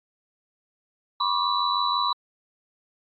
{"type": "tone cluster", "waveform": "sine", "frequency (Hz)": [980, 1084, 1170, 3952], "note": ["B5", "C#6", "D6", "B7"], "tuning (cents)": [-14, -39, -7, 0], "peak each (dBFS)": -27, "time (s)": [1.2, 2.13], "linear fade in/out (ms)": 5, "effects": ["AAC 48 kbps"]}